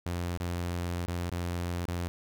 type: tone with dropouts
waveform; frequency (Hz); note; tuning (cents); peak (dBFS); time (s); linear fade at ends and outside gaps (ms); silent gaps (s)
sawtooth; 87.31; F2; 0; -27; 0.06-2.08; 0; 0.374-0.401 / 1.06-1.08 / 1.298-1.317 / 1.854-1.882
effects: none